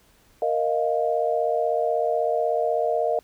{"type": "chord", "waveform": "sine", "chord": "Bb suspended fourth", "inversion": "none", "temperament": "equal", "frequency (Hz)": [466.2, 622.3, 698.5], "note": ["Bb4", "Eb5", "F5"], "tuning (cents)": [0, 0, 0], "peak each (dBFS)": [-25, -24, -25], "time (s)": [0.42, 3.19], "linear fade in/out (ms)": 2, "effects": ["pink hiss -59 dBFS RMS until 3.23 s"]}